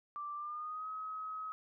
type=tone with pitch glide; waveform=sine; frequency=1174.7 to 1273.6 Hz; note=D6 to D#6; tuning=0 to +40 cents; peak=-39 dBFS; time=0.16-1.52 s; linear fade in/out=0 ms; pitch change=+140 cents; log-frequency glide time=0.35-0.88 s; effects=none